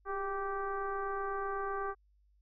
sine tone with frequency modulation, 784 Hz, G5, in tune, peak -33 dBFS, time 0.05-1.95 s, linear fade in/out 50 ms, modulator 385 Hz, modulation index 1.7, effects added 50 Hz sine -65 dBFS peak until 2.41 s

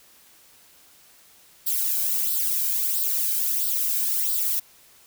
violet noise with flanger, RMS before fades -24 dBFS, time 1.66-4.6 s, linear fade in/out 10 ms, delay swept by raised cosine 0.22 to 1.32 ms, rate 1.5 Hz, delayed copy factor +0.6, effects white hiss -54 dBFS RMS until 5.06 s

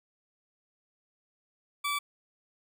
20% pulse tone, 1155 Hz, D6, 29 cents flat, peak -24 dBFS, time 1.84-1.99 s, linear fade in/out 10 ms, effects none

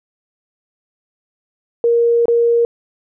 sine tone with dropouts, 469.3 Hz, A#4, 12 cents sharp, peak -10 dBFS, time 1.84-2.65 s, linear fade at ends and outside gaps 1 ms, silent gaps 2.256-2.282 s, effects none

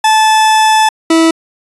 40% pulse tone pair in turn, 871 / 326.3 Hz, A5 / E4, -18 / -18 cents, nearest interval octave + perfect fourth, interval 1700 cents, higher first, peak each -5 dBFS, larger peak neither, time 0.04-0.89 / 1.1-1.31 s, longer first, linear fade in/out 5 ms, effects resampled to 24000 Hz

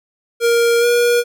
square tone with pitch glide, 468.7 to 478.8 Hz, A#4 to A#4, +9 to +46 cents, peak -12 dBFS, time 0.4-1.24 s, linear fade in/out 50 ms, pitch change +37 cents, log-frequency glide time 0.8-0.85 s, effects none

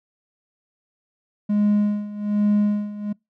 triangle tone with tremolo, 207.5 Hz, G#3, 1 cent flat, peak -12 dBFS, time 1.49-3.13 s, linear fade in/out 10 ms, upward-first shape sine, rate 1.2 Hz, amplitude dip 85%, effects noise-tail reverb RT60 0.2 s tail -26 dB re dry + tanh soft clip ceiling -9 dBFS

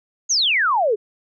sine exponential sweep, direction down, 6800 to 392 Hz, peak -15 dBFS, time 0.29-0.96 s, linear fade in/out 20 ms, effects none

